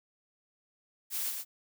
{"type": "noise with echo", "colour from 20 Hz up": "blue", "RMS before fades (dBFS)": -34, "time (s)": [1.1, 1.33], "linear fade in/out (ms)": 50, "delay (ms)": 120, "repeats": 1, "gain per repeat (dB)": -4, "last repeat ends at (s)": 1.45, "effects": []}